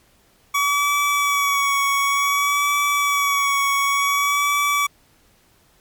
25% pulse tone with vibrato, 1133 Hz, C#6, 37 cents sharp, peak -13 dBFS, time 0.54-4.87 s, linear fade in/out 10 ms, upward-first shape sine, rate 0.55 Hz, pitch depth 26 cents each way, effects pink hiss -57 dBFS RMS until 5.8 s + MP3 96 kbps

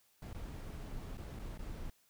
brown noise with dropouts, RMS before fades -44 dBFS, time 0.22-1.9 s, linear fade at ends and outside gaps 2 ms, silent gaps 0.332-0.346 / 1.172-1.18 / 1.39-1.394 / 1.577-1.591 s, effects white hiss -71 dBFS RMS until 2.09 s

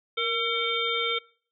harmonic tone with a mistuned harmonic, 451.2 Hz, A4, 44 cents sharp, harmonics 1 / 3 / 5 / 7 / 8, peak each -31 / -31 / -31 / -31 / -31 dBFS, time 0.17-1.19 s, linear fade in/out 10 ms, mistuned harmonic 1, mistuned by +57 cents, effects noise-tail reverb RT60 0.5 s tail -24 dB re dry

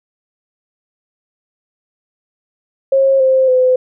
sine tone with pitch steps, 540 / 524.6 / 509.7 Hz, C#5 / C5 / C5, -45 / +4 / -45 cents, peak -8 dBFS, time 2.92-3.76 s, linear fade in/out 5 ms, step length 280 ms, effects none

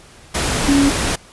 sine tone in noise, 280 Hz, C#4, 18 cents sharp, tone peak -11 dBFS, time 0.68-0.9 s, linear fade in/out 10 ms, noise pink, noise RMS -19 dBFS, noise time 0.34-1.16 s, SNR +5 dB, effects pink hiss -44 dBFS RMS until 1.32 s + resampled to 24000 Hz

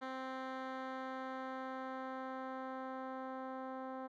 10% pulse tone with low-pass filter sweep, 261.6 Hz, C4, in tune, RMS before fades -44 dBFS, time 0.01-4.08 s, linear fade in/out 20 ms, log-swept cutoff 2700 to 1000 Hz, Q 0.78, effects none

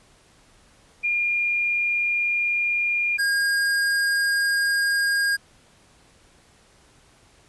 sine / square tone pair in turn, 2412 / 1622.4 Hz, D7 / G#6, +46 / -41 cents, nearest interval perfect fifth, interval 687 cents, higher first, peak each -20 dBFS, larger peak neither, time 1.03-3.18 / 3.18-5.37 s, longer second, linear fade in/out 20 ms, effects pink hiss -56 dBFS RMS until 7.48 s + resampled to 24000 Hz

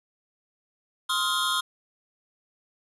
square tone cluster, 1048 / 1262 / 1399 / 3304 / 3622 Hz, C6 / D#6 / F6 / G#7 / A7, +2 / +24 / +3 / -10 / +49 cents, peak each -31 dBFS, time 1.09-1.61 s, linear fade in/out 10 ms, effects resampled to 32000 Hz + 9-bit

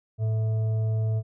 sine tone with frequency modulation, 110 Hz, A2, in tune, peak -22 dBFS, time 0.18-1.23 s, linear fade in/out 50 ms, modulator 549 Hz, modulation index 0.23, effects none

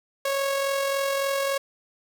sawtooth tone with amplitude modulation, 551 Hz, C#5, 11 cents flat, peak -18 dBFS, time 0.25-1.58 s, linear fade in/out 5 ms, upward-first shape sine, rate 43.5 Hz, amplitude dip 35%, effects 10-bit

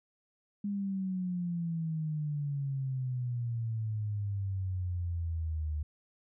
sine exponential sweep, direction down, 204.8 to 74.8 Hz, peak -31 dBFS, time 0.64-5.83 s, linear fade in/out 5 ms, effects none

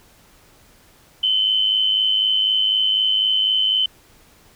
sine tone pair together, 2962 / 3066 Hz, F#7 / G7, +1 / -39 cents, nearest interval minor second, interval 60 cents, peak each -23 / -16 dBFS, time 1.23-3.86 s, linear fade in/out 5 ms, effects pink hiss -52 dBFS RMS until 4.55 s

